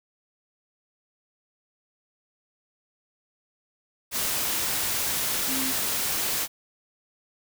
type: tone in noise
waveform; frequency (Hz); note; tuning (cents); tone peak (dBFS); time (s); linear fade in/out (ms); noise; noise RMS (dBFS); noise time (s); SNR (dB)
sine; 263.2; C4; +10; -31; 5.47-5.74; 50; white; -27; 4.11-6.48; -7
effects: none